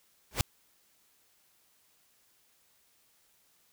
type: noise with exponential growth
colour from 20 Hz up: pink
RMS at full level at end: -23 dBFS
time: 0.31-0.41 s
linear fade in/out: 1 ms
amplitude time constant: 21 ms
effects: white hiss -68 dBFS RMS until 3.72 s